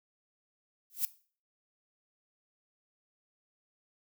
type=noise with exponential growth; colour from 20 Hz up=violet; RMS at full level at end=-26 dBFS; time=0.9-1.05 s; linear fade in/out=0 ms; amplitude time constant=31 ms; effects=noise-tail reverb RT60 0.4 s tail -18 dB re dry